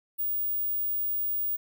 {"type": "tone", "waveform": "sine", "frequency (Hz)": 15490, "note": "B9", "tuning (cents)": -35, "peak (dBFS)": -26, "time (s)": [0.18, 1.57], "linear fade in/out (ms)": 20, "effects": []}